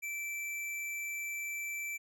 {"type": "tone", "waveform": "square", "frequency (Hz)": 2331, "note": "D7", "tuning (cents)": -14, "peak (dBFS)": -37, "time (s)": [0.02, 1.98], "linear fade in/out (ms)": 20, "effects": []}